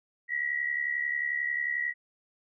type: tone pair together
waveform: sine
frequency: 1913.8 / 1985 Hz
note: A#6 / B6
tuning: +45 / +8 cents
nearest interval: minor second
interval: 63 cents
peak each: -29 / -33 dBFS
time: 0.28-1.94 s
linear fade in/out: 50 ms
effects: none